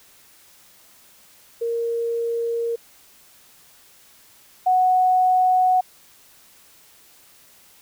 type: tone pair in turn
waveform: sine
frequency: 465.4 / 738.8 Hz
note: A#4 / F#5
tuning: -3 / -3 cents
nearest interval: minor sixth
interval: 800 cents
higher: second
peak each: -21 / -14 dBFS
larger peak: second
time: 1.61-2.76 / 4.66-5.81 s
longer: neither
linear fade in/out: 10 ms
effects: white hiss -52 dBFS RMS until 7.81 s